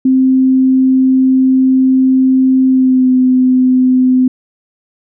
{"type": "tone with pitch glide", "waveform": "sine", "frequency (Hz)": [261.2, 255.7], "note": ["C4", "C4"], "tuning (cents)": [-3, -40], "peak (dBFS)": -6, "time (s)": [0.05, 4.28], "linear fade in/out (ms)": 5, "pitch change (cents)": -37, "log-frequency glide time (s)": [2.68, 3.1], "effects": []}